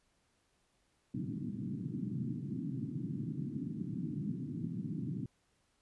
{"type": "band-pass noise", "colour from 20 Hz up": "pink", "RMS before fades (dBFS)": -39, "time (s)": [1.14, 5.26], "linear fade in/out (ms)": 2, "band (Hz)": [120, 300], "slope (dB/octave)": 48, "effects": ["pink hiss -75 dBFS RMS until 5.81 s", "resampled to 24000 Hz"]}